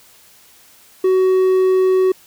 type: tone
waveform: triangle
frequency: 374.4 Hz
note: F#4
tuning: 20 cents sharp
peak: -9 dBFS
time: 1.04-2.12 s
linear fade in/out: 5 ms
effects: white hiss -48 dBFS RMS until 2.26 s